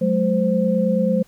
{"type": "tone cluster", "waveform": "sine", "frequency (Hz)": [184.8, 213.9, 519], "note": ["F#3", "A3", "C5"], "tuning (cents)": [-2, -49, -14], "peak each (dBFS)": -20, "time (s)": [0.01, 1.23], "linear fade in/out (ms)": 10, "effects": ["pink hiss -55 dBFS RMS until 1.27 s"]}